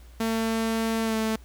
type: tone with pitch glide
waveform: sawtooth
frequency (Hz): 224.9 to 220.5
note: A3 to A3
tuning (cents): +38 to +4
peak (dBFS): -20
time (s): 0.2-1.36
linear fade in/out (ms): 5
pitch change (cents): -34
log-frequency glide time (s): 1.03-1.16
effects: added 60 Hz sine -45 dBFS peak until 1.44 s + pink hiss -57 dBFS RMS until 1.44 s